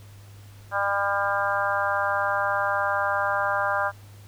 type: harmonic tone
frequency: 200 Hz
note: G3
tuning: 35 cents sharp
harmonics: 3 / 4 / 5 / 6 / 7 / 8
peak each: -29 / -29 / -29 / -29 / -29 / -29 dBFS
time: 0.71-3.92 s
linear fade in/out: 50 ms
effects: added 101 Hz sine -44 dBFS peak until 4.27 s + pink hiss -54 dBFS RMS until 4.27 s